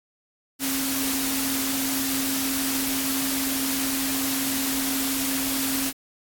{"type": "tone in noise", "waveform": "sine", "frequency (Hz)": 269.4, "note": "C#4", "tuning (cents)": -49, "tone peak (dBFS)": -27, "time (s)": [0.59, 5.93], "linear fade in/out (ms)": 50, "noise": "white", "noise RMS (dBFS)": -27, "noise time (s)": [0.59, 5.93], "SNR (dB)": -3, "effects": ["AAC 64 kbps"]}